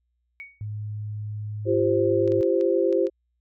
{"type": "tone with exponential decay", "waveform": "sine", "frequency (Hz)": 2236, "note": "C#7", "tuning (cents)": 14, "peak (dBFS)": -33, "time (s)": [0.4, 0.65], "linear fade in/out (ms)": 0, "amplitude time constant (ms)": 54}
{"type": "tone", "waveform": "sine", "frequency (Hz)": 105.5, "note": "G#2", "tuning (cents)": 28, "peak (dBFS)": -29, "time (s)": [0.61, 2.41], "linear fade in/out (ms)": 0}
{"type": "chord", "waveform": "sine", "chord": "F suspended second", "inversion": "none", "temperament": "equal with one note detuned", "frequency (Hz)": [342.8, 392, 523.3], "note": ["F4", "G4", "C5"], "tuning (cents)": [-32, 0, 0], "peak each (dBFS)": -23, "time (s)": [1.65, 3.1], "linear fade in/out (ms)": 50}
{"type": "clicks", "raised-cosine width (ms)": 0.2, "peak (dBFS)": -27, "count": 6, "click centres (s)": [2.277, 2.32, 2.43, 2.611, 2.927, 3.069]}
{"effects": ["added 60 Hz sine -70 dBFS peak until 3.4 s"]}